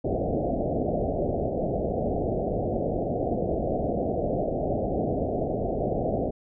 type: low-pass noise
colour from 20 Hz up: white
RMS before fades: -27 dBFS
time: 0.04-6.31 s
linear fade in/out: 10 ms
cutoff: 730 Hz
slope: 96 dB/octave
effects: none